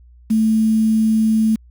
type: tone with quantisation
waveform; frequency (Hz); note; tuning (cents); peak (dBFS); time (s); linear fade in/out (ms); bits
sine; 220; A3; 0; -12; 0.3-1.56; 10; 6
effects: added 60 Hz sine -43 dBFS peak until 1.7 s